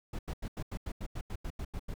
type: noise bursts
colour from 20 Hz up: brown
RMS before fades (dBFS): -37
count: 13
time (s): 0.13-1.941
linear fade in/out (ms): 5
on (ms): 59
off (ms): 87
effects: none